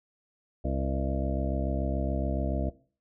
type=harmonic tone with a mistuned harmonic; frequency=67 Hz; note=C2; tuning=42 cents sharp; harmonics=1 / 2 / 3 / 4 / 5 / 7 / 8 / 9 / 10; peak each=-30 / -35 / -37 / -36 / -38 / -41 / -47 / -37 / -40 dBFS; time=0.64-2.7 s; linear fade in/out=10 ms; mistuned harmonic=8; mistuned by=-45 cents; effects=noise-tail reverb RT60 0.4 s tail -18 dB re dry